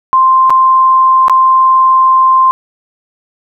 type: tone with dropouts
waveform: sine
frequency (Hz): 1046.5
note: C6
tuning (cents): 0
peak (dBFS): -4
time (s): 0.13-2.51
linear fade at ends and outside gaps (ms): 0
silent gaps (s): 0.497-0.504 / 1.282-1.297
effects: none